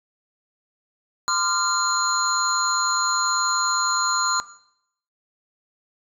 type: tone cluster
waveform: sine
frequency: 1033 / 1192 / 1392 / 4145 / 6850 Hz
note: C6 / D6 / F6 / C8 / A8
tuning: -22 / +25 / -6 / -17 / -47 cents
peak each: -25 dBFS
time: 1.28-4.4 s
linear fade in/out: 0 ms
effects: noise-tail reverb RT60 0.7 s tail -17 dB re dry + tanh soft clip ceiling -11 dBFS